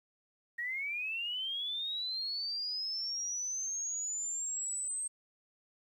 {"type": "linear sweep", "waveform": "sine", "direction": "up", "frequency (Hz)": [1864.7, 8372], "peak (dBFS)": -34, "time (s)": [0.58, 5.08], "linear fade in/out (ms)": 10, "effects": ["11-bit"]}